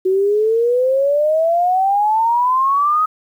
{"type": "exponential sweep", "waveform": "sine", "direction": "up", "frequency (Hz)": [370, 1273], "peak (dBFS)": -12, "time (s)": [0.05, 3.06], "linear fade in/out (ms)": 10, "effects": ["8-bit"]}